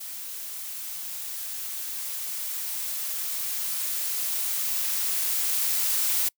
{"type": "noise with level ramp", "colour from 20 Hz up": "blue", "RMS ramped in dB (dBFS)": [-37, -24], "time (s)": [0, 6.29], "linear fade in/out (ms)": 10, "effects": ["noise-tail reverb RT60 0.1 s tail -26 dB re dry"]}